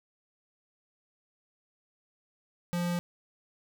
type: tone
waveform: square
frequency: 174.61 Hz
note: F3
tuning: in tune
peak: -29 dBFS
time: 2.73-2.99 s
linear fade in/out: 0 ms
effects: none